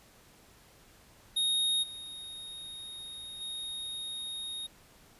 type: tone with level steps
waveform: square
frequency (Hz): 3729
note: A#7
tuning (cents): 0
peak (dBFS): -27 / -42 / -37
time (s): 1.36-4.67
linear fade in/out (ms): 10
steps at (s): 1.82 / 3.4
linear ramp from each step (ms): 20
effects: pink hiss -59 dBFS RMS until 5.19 s + resampled to 32000 Hz